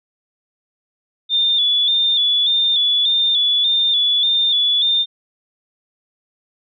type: tone with vibrato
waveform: sine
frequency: 3520 Hz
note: A7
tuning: in tune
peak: -13 dBFS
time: 1.29-5.06 s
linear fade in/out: 50 ms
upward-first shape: square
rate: 1.7 Hz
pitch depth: 45 cents each way
effects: none